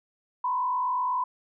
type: tone with frequency modulation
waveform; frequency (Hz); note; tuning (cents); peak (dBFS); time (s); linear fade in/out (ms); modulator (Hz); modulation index
sine; 1000; B5; +21; -24; 0.44-1.24; 5; 48.2; 0.7
effects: none